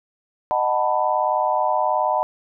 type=chord; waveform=sine; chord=B dominant seventh; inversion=first; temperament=just; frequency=617.4 / 740.8 / 889 / 987.8 Hz; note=D#5 / F#5 / A5 / B5; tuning=-14 / +2 / +18 / 0 cents; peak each=-23 dBFS; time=0.51-2.23 s; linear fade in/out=0 ms; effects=none